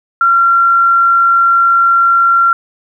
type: tone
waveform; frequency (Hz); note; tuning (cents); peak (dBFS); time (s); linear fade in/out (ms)
sine; 1371; F6; -32; -6; 0.21-2.53; 2
effects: 8-bit